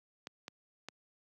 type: clicks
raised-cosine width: 0.2 ms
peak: -25 dBFS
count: 3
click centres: 0.271 / 0.481 / 0.886 s
effects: high-pass 150 Hz 12 dB/octave